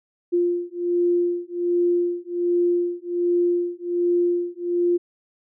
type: beating tone pair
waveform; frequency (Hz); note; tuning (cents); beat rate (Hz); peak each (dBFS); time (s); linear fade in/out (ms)
sine; 349.2 / 350.5; F4 / F4; 0 / +6; 1.3; -22; 0.32-4.98; 20
effects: none